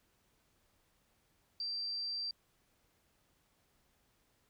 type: tone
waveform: sine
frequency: 4699 Hz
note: D8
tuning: in tune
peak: -36 dBFS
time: 1.6-2.31 s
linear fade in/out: 2 ms
effects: pink hiss -74 dBFS RMS until 4.49 s